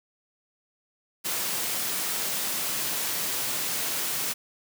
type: high-pass noise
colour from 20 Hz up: white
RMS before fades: -29 dBFS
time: 1.24-4.34 s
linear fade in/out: 20 ms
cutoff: 110 Hz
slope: 24 dB/octave
effects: none